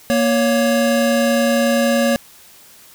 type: tone pair together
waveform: square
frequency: 235.2 / 559 Hz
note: A#3 / C#5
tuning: +16 / +14 cents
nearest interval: octave + minor third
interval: 1498 cents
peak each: -17 dBFS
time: 0.1-2.16 s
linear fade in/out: 0 ms
effects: white hiss -45 dBFS RMS until 2.94 s